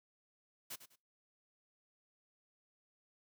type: noise with echo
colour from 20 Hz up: white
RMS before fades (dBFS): -45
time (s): 0.7-0.76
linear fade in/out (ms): 10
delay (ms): 100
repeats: 2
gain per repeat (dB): -11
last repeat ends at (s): 0.96
effects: noise-tail reverb RT60 0.3 s tail -23 dB re dry + high-pass 100 Hz 12 dB/octave